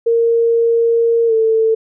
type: tone with pitch glide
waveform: sine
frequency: 462.9 to 445.3 Hz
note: A#4 to A4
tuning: -12 to +21 cents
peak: -10 dBFS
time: 0.06-1.75 s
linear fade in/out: 10 ms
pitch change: -67 cents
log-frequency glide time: 1.27-1.33 s
effects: none